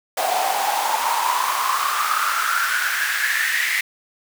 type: noise with high-pass filter sweep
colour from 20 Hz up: pink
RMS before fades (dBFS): -21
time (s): 0.17-3.81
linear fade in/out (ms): 5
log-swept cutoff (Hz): 700 to 2000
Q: 8
effects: none